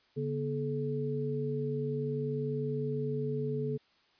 sine tone cluster, 141.1 / 241.6 / 430 Hz, C#3 / B3 / A4, +31 / -38 / -40 cents, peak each -34 / -38 / -34 dBFS, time 0.16-3.78 s, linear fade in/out 20 ms, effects white hiss -67 dBFS RMS until 4.19 s + resampled to 11025 Hz

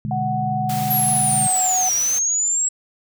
sine chord, G# diminished, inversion first, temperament equal, 123.47 / 146.83 / 207.7 Hz, B2 / D3 / G#3, 0 / 0 / 0 cents, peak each -27 dBFS, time 0.05-1.47 s, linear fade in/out 0 ms
sine tone, 743 Hz, F#5, 7 cents sharp, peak -21 dBFS, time 0.11-1.89 s, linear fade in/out 2 ms
white noise, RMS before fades -31 dBFS, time 0.69-2.19 s, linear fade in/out 5 ms
sine linear two-way sweep, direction down then up, 11800 to 5700 to 7730 Hz, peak -17 dBFS, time 0.9-2.69 s, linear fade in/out 10 ms, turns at 1.93 s
effects none

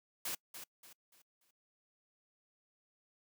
white noise with echo, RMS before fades -39 dBFS, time 0.25-0.35 s, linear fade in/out 5 ms, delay 290 ms, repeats 4, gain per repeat -9 dB, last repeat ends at 1.51 s, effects noise-tail reverb RT60 0.1 s tail -25 dB re dry + high-pass 150 Hz 12 dB/octave

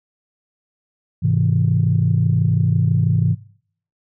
sine chord, Ab augmented, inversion none, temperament just, 103.83 / 129.78 / 162.23 Hz, Ab2 / C3 / E3, 0 / -14 / -27 cents, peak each -18 dBFS, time 1.22-3.35 s, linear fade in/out 20 ms, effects noise-tail reverb RT60 0.6 s tail -21 dB re dry + tanh soft clip ceiling -5 dBFS

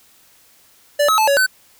square tone with pitch steps, 583 / 1284 / 871 / 561 / 1518 Hz, D5 / E6 / A5 / C#5 / F#6, -13 / -46 / -18 / +21 / +44 cents, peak -13 dBFS, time 0.99-1.465 s, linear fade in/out 10 ms, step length 95 ms, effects white hiss -52 dBFS RMS until 1.79 s

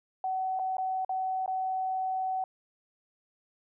sine tone with dropouts, 754 Hz, F#5, 32 cents sharp, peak -28 dBFS, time 0.24-2.44 s, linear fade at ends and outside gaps 2 ms, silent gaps 0.591-0.595 / 0.769-0.782 / 1.048-1.093 / 1.461-1.478 s, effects none

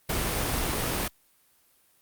pink noise, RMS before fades -28 dBFS, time 0.09-1.08 s, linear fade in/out 5 ms, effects white hiss -64 dBFS RMS until 2.01 s + Opus 32 kbps

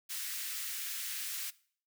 white high-pass noise, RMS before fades -39 dBFS, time 0.09-1.51 s, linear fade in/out 20 ms, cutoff 1500 Hz, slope 24 dB/octave, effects noise-tail reverb RT60 0.5 s tail -20 dB re dry

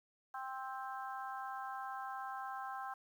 harmonic tone, 263 Hz, C4, 9 cents sharp, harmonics 3 / 4 / 5 / 6, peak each -44 / -46 / -48 / -50 dBFS, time 0.34-2.94 s, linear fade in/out 5 ms, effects 11-bit

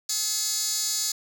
15% pulse tone with high-pass filter, 427 Hz, G#4, 48 cents sharp, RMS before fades -27 dBFS, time 0.09-1.12 s, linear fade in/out 5 ms, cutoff 5700 Hz, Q 3.2, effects none

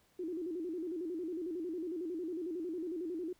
sine tone with vibrato, 339.9 Hz, F4, 47 cents flat, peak -36 dBFS, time 0.19-3.33 s, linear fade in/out 5 ms, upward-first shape square, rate 11 Hz, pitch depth 110 cents each way, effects pink hiss -70 dBFS RMS until 3.39 s

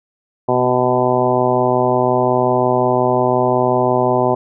harmonic tone with a mistuned harmonic, 125.6 Hz, B2, 30 cents sharp, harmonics 1 / 2 / 3 / 4 / 5 / 6 / 7 / 8, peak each -23 / -22 / -18 / -22 / -18 / -21 / -21 / -23 dBFS, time 0.48-4.35 s, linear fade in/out 10 ms, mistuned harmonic 2, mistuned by -22 cents, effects none

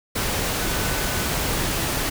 sine tone in noise, 1500 Hz, F#6, 23 cents sharp, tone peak -35 dBFS, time 0.61-1.28 s, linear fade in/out 10 ms, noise pink, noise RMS -24 dBFS, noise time 0.15-2.1 s, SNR -14 dB, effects none

